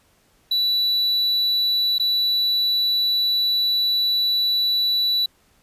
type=tone with dropouts; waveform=triangle; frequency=3950 Hz; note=B7; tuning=in tune; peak=-16 dBFS; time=0.51-5.26 s; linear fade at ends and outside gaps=5 ms; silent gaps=1.983-1.997 s; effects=pink hiss -60 dBFS RMS until 5.62 s + resampled to 32000 Hz